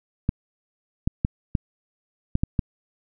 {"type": "clicks", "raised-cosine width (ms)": 5, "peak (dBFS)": -8, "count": 7, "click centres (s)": [0.291, 1.075, 1.249, 1.552, 2.354, 2.435, 2.592], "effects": []}